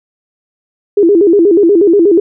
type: tone with vibrato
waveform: sine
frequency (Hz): 370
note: F#4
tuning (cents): 0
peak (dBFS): -4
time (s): 0.97-2.2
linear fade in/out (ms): 5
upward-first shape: square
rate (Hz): 8.3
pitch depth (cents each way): 170
effects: none